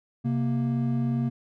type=tone pair together; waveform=triangle; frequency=131.8 / 233.9 Hz; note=C3 / A#3; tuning=+13 / +6 cents; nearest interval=minor seventh; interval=993 cents; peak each=-24 dBFS; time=0.24-1.3 s; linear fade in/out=20 ms; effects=none